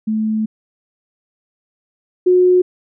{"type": "tone pair in turn", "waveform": "sine", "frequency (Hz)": [217.6, 363.3], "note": ["A3", "F#4"], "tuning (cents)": [-19, -32], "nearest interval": "major sixth", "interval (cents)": 887, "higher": "second", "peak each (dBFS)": [-15, -8], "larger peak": "second", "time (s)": [[0.07, 0.46], [2.26, 2.62]], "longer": "first", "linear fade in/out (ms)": 10, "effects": []}